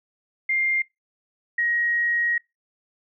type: tone pair in turn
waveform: sine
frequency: 2109 / 1889.6 Hz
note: C7 / A#6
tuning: +13 / +23 cents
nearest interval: major second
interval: 190 cents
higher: first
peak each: -20 dBFS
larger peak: neither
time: 0.49-0.82 / 1.58-2.38 s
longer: second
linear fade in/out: 5 ms
effects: noise-tail reverb RT60 0.2 s tail -23 dB re dry